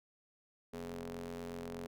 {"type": "ring-modulated tone", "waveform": "sawtooth", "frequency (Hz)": 88.1, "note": "F2", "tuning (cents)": 16, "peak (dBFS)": -35, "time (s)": [0.73, 1.87], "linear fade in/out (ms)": 10, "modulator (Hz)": 330, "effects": []}